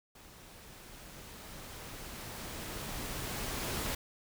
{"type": "noise with level ramp", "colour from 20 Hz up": "pink", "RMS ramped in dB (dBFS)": [-55, -35], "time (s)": [0.15, 3.95], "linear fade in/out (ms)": 5, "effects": []}